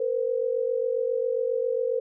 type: tone pair together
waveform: sine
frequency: 463.6 / 511 Hz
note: A#4 / C5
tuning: -10 / -41 cents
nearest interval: major second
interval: 169 cents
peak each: -26 dBFS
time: 0-2 s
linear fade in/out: 5 ms
effects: none